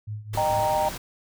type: tone with tremolo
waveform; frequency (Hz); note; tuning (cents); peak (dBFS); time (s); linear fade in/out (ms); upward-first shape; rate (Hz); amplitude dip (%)
sine; 106.2; G#2; +39; -28; 0.07-0.74; 10; triangle; 4.4; 85
type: noise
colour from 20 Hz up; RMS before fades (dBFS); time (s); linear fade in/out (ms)
pink; -35; 0.33-0.98; 10
type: chord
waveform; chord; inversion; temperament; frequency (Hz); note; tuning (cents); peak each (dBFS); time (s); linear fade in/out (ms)
sine; Eb major; none; equal with one note detuned; 613 / 784 / 932.3; Eb5 / G5 / Bb5; -26 / 0 / 0; -25; 0.37-0.89; 5
effects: none